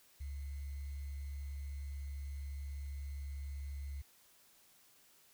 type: tone with sample-and-hold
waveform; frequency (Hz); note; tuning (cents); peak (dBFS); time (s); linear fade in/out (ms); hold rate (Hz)
sine; 70; C#2; +18; -40; 0.2-4.02; 10; 2100
effects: white hiss -66 dBFS RMS until 5.33 s